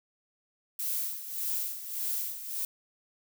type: noise with tremolo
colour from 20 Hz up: violet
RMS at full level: -31 dBFS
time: 0.79-2.65 s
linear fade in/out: 2 ms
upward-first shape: sine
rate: 1.7 Hz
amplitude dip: 70%
effects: none